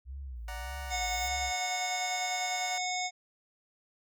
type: tone with vibrato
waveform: sine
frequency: 61.74 Hz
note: B1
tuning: in tune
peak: -38 dBFS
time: 0.05-1.53 s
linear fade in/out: 50 ms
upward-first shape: sine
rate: 1.7 Hz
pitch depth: 200 cents each way
type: noise with exponential growth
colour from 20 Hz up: violet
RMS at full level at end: -46 dBFS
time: 0.36-1.28 s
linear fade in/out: 0 ms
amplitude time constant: 200 ms
type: chord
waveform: 20% pulse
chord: D augmented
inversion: none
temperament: equal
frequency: 587.3 / 740 / 932.3 Hz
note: D5 / F#5 / A#5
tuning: 0 / 0 / 0 cents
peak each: -43 / -38 / -41 dBFS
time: 0.48-2.78 s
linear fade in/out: 2 ms
type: harmonic tone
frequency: 730 Hz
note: F#5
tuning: 24 cents flat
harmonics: 1 / 3 / 5 / 7 / 9 / 10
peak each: -34 / -36 / -40 / -41 / -40 / -43 dBFS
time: 0.89-3.11 s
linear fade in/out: 50 ms
effects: none